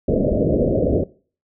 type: low-pass noise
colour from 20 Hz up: white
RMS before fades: -18 dBFS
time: 0.08-1.04 s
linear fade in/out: 5 ms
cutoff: 630 Hz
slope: 96 dB/octave
effects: noise-tail reverb RT60 0.4 s tail -20 dB re dry